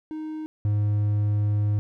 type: tone pair in turn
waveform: triangle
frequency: 311.1 / 104.03 Hz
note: D#4 / G#2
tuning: 0 / +3 cents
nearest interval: octave + perfect fifth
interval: 1897 cents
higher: first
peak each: -28 / -18 dBFS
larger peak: second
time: 0.11-0.46 / 0.65-1.79 s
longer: second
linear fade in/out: 0 ms
effects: none

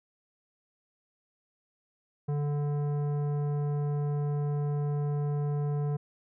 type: tone with tanh clipping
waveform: triangle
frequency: 145.8 Hz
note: D3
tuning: 12 cents flat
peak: -29 dBFS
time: 2.28-5.97 s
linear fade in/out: 10 ms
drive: 17 dB
effects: none

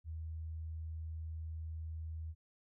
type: tone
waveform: sine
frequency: 80 Hz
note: D#2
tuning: 49 cents sharp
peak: -40 dBFS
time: 0.04-2.35 s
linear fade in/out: 50 ms
effects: none

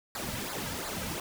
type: noise with flanger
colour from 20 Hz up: pink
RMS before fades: -36 dBFS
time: 0.15-1.2 s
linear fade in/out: 2 ms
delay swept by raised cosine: 0.33 to 2.83 ms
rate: 2.8 Hz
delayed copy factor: -0.8
effects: none

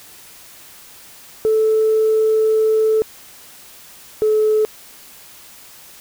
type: tone pair in turn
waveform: sine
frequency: 437.6 / 430.8 Hz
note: A4 / A4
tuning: -9 / -37 cents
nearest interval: unison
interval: 28 cents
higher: first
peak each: -11 dBFS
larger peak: neither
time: 1.45-3.02 / 4.22-4.65 s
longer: first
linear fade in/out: 0 ms
effects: tanh soft clip ceiling -8 dBFS + white hiss -42 dBFS RMS until 6 s

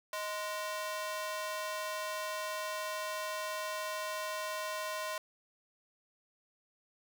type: ring-modulated tone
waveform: sawtooth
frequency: 833 Hz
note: G#5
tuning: 5 cents sharp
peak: -29 dBFS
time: 0.13-5.18 s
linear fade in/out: 2 ms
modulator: 207 Hz
effects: none

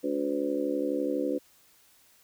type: harmonic tone with a mistuned harmonic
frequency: 72 Hz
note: D2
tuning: 34 cents flat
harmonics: 3 / 4 / 5 / 6 / 7 / 8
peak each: -41 / -30 / -33 / -40 / -31 / -41 dBFS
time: 0.03-1.39 s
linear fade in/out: 20 ms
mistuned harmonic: 8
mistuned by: -31 cents
effects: white hiss -61 dBFS RMS until 2.23 s

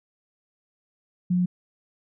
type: tone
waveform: sine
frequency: 179.4 Hz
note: F3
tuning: 47 cents sharp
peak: -19 dBFS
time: 1.3-1.46 s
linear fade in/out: 10 ms
effects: none

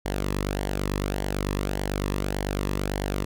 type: tone with flanger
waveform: sawtooth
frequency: 49 Hz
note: G1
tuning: in tune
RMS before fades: -28 dBFS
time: 0.05-3.25 s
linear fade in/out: 10 ms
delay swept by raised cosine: 0.78 to 1.36 ms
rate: 1.7 Hz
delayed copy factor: -0.55
effects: none

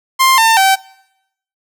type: tone with pitch steps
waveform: sawtooth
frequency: 1053 / 900.9 / 770.8 Hz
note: C6 / A5 / G5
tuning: +11 / +41 / -29 cents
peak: -4 dBFS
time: 0.19-0.76 s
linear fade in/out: 20 ms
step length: 190 ms
effects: noise-tail reverb RT60 0.8 s tail -22 dB re dry

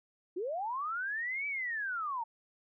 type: linear two-way sweep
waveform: sine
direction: up then down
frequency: 329.6 to 2315 to 880 Hz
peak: -33 dBFS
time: 0.36-2.24 s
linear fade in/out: 10 ms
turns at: 1.47 s
effects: none

